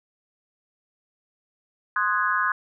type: chord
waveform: sine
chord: Ab dominant seventh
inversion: first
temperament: equal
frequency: 1046.5 / 1244.5 / 1480 / 1661.2 Hz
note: C6 / Eb6 / Gb6 / Ab6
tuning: 0 / 0 / 0 / 0 cents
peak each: -26 dBFS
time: 1.96-2.52 s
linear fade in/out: 2 ms
effects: none